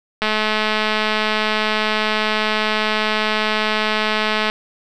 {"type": "click train", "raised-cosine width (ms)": 0.3, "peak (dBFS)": -3, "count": 921, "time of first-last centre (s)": [0.22, 4.499], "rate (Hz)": 215, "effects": []}